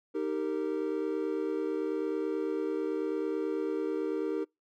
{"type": "chord", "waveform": "triangle", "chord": "Eb major", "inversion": "none", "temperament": "equal with one note detuned", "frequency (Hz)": [311.1, 392, 461.1], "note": ["Eb4", "G4", "Bb4"], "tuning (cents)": [0, 0, -19], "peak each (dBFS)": -32, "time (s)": [0.14, 4.45], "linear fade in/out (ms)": 20, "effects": ["noise-tail reverb RT60 0.2 s tail -26 dB re dry"]}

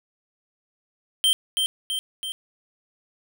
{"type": "tone with echo", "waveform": "square", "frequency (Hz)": 3136, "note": "G7", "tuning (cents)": 0, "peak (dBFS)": -17, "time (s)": [1.24, 1.33], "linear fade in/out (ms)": 0, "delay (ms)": 330, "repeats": 3, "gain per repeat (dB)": -4, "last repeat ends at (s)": 2.32, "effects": []}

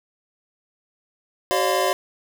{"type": "tone cluster", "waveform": "square", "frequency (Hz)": [378.5, 545, 599, 703, 1025], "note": ["F#4", "C#5", "D5", "F5", "C6"], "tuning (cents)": [39, -29, 34, 11, -36], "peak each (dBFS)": -26, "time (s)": [1.51, 1.93], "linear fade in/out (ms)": 0, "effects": []}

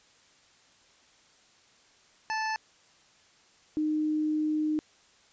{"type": "tone pair in turn", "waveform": ["25% pulse", "sine"], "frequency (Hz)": [876, 307], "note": ["A5", "D#4"], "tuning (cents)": [-8, -23], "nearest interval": "octave + tritone", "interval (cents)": 1815, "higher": "first", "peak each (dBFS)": -25, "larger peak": "neither", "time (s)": [[2.3, 2.56], [3.77, 4.79]], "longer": "second", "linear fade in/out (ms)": 0, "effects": ["white hiss -61 dBFS RMS until 5.32 s", "resampled to 16000 Hz"]}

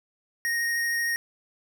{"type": "tone with vibrato", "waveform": "square", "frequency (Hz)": 1864.7, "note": "A#6", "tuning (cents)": 0, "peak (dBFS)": -25, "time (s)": [0.45, 1.16], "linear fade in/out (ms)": 0, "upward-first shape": "triangle", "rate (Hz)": 13, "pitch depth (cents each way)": 10, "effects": []}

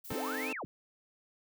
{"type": "noise", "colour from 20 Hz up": "violet", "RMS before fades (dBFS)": -47, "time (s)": [0.04, 0.49], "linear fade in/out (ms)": 10}
{"type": "chord", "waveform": "sawtooth", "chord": "A diminished", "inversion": "first", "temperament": "equal", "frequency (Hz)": [261.6, 311.1, 440], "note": ["C4", "Eb4", "A4"], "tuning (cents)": [0, 0, 0], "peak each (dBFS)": [-35, -39, -36], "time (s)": [0.1, 0.53], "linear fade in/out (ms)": 5}
{"type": "linear two-way sweep", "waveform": "sine", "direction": "up then down", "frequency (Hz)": [60.9, 2771, 60.9], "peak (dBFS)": -37, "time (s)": [0.11, 0.65], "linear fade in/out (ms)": 0, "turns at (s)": 0.52}
{"effects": []}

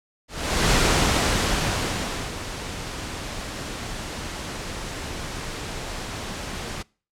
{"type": "noise with ADSR envelope", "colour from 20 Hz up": "pink", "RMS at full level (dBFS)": -18, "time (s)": [0.28, 6.83], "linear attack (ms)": 440, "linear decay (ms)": 1600, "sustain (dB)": -14, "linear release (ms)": 15, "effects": ["noise-tail reverb RT60 0.4 s tail -25 dB re dry", "low-pass 8000 Hz 12 dB/octave"]}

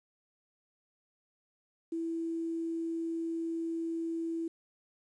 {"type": "tone with quantisation", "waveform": "sine", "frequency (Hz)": 330.3, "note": "E4", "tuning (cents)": 4, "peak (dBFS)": -32, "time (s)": [1.92, 4.48], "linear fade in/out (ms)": 5, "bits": 10, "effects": ["resampled to 22050 Hz"]}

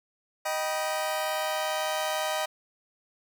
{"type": "chord", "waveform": "sawtooth", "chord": "Eb augmented", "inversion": "none", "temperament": "just", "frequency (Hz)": [622.3, 777.8, 972.3], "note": ["Eb5", "G5", "B5"], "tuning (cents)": [0, -14, -27], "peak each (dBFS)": [-26, -29, -31], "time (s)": [0.45, 2.46], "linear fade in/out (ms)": 10, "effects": []}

